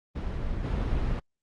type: noise with level steps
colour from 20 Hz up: brown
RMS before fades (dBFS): -31 / -27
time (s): 0.15-1.2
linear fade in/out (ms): 10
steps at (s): 0.64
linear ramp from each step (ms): 10
effects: low-pass 4000 Hz 12 dB/octave + Opus 32 kbps